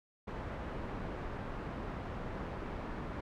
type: low-pass noise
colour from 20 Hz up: pink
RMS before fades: -41 dBFS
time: 0.27-3.21 s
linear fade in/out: 10 ms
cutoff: 1400 Hz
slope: 12 dB/octave
effects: none